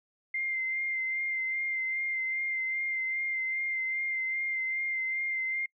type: tone with vibrato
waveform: sine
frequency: 2093 Hz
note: C7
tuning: in tune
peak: -29 dBFS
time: 0.34-5.66 s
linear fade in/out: 5 ms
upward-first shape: sine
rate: 2.5 Hz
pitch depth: 22 cents each way
effects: noise-tail reverb RT60 0.1 s tail -26 dB re dry